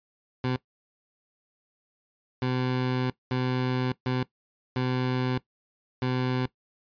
20% pulse tone bursts at uneven times, 127.3 Hz, C3, 47 cents flat, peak -20 dBFS, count 6, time 0.44-0.56 / 2.42-3.1 / 3.31-3.92 / 4.06-4.23 / 4.76-5.38 / 6.02-6.46 s, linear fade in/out 2 ms, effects noise-tail reverb RT60 0.1 s tail -18 dB re dry + resampled to 11025 Hz

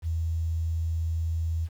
sine tone, 82 Hz, E2, 9 cents flat, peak -25 dBFS, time 0.02-1.69 s, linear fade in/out 50 ms, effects 9-bit

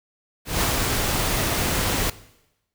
pink noise with ADSR envelope, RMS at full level -21 dBFS, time 0.45-2.1 s, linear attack 160 ms, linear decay 140 ms, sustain -2 dB, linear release 4 ms, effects noise-tail reverb RT60 0.9 s tail -18 dB re dry

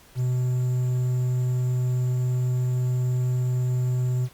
triangle tone with quantisation, 125.8 Hz, B2, 32 cents sharp, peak -19 dBFS, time 0.15-4.29 s, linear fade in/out 50 ms, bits 8, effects pink hiss -53 dBFS RMS until 4.33 s + Opus 48 kbps

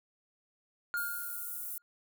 triangle tone with exponential decay, 1417 Hz, F6, 25 cents sharp, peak -28 dBFS, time 0.94-1.82 s, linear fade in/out 0 ms, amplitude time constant 190 ms
pink high-pass noise, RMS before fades -40 dBFS, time 0.97-1.78 s, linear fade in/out 2 ms, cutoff 11000 Hz, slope 24 dB/octave
effects none

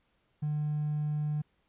triangle tone with hard clipping, 150 Hz, D3, 37 cents sharp, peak -29 dBFS, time 0.42-1.42 s, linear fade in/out 10 ms, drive 4 dB, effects pink hiss -73 dBFS RMS until 1.68 s + resampled to 8000 Hz

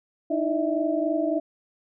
sine tone cluster, 304.6 / 328 / 606 / 657 Hz, D#4 / E4 / D#5 / E5, -37 / -9 / -46 / -6 cents, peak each -26 / -29 / -31 / -26 dBFS, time 0.3-1.4 s, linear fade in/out 10 ms, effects none

